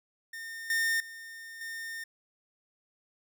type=tone with level steps; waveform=45% pulse; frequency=1820 Hz; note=A#6; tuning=42 cents flat; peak=-39 / -26 / -43 / -37 dBFS; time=0.33-2.04 s; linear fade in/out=5 ms; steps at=0.7 / 1 / 1.61 s; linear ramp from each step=2 ms; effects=none